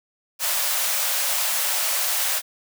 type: high-pass noise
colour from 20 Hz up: white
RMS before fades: -23 dBFS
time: 0.39-2.42 s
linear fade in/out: 50 ms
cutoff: 520 Hz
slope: 96 dB/octave
effects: none